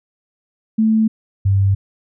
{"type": "tone pair in turn", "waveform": "sine", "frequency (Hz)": [220, 98], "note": ["A3", "G2"], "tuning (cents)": [0, 0], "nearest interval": "octave + major second", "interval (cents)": 1400, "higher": "first", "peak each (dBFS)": -11, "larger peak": "neither", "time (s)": [[0.78, 1.08], [1.45, 1.75]], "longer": "neither", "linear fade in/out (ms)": 10, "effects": []}